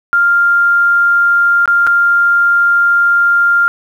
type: tone with dropouts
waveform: sine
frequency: 1396.9 Hz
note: F6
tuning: in tune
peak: -7 dBFS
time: 0.13-3.68 s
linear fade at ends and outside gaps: 0 ms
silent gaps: 1.657-1.677 / 1.867-1.872 s
effects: 7-bit